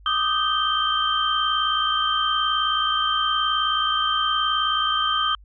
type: tone cluster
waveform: sine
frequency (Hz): 1192 / 1251 / 1555 / 3137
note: D6 / D#6 / G6 / G7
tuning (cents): +25 / +9 / -14 / +1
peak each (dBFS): -27 / -23 / -30 / -23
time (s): 0.06-5.35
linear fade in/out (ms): 2
effects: added 50 Hz sine -45 dBFS peak until 5.44 s

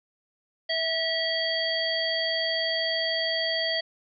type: harmonic tone with a mistuned harmonic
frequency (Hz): 654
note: E5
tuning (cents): -14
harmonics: 1 / 3 / 5 / 7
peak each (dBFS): -30 / -30 / -30 / -30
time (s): 0.69-3.81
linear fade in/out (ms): 10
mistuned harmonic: 3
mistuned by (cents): -17
effects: none

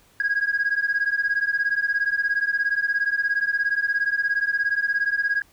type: beating tone pair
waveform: sine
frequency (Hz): 1635 / 1652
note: G#6 / G#6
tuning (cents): -28 / -10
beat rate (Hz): 17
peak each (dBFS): -22 / -22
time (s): 0.2-5.42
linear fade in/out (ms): 2
effects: tanh soft clip ceiling -15 dBFS + pink hiss -57 dBFS RMS until 5.52 s

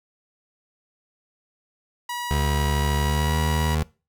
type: tone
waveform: sawtooth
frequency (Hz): 967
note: B5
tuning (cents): -37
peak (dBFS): -24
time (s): 2.09-3.75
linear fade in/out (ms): 5
type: tone with pitch glide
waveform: 25% pulse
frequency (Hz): 72.5 to 78.15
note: D2 to D#2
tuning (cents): -22 to +8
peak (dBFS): -17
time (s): 2.31-3.83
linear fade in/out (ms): 0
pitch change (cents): +130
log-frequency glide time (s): 3.02-3.36
effects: noise-tail reverb RT60 0.3 s tail -21 dB re dry

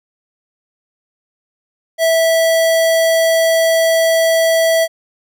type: tone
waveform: square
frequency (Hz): 655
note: E5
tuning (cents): -11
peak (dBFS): -11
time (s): 1.98-4.88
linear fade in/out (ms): 50
effects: none

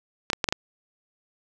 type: clicks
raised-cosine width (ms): 0.2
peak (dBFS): -5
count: 5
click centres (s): 0.301 / 0.332 / 0.442 / 0.488 / 0.525
effects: none

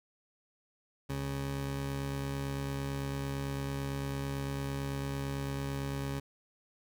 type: tone pair together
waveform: 20% pulse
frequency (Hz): 68.95 / 137.9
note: C#2 / C#3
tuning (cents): -9 / -9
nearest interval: octave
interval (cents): 1200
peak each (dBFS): -35 / -32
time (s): 1.09-6.2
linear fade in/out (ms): 10
effects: none

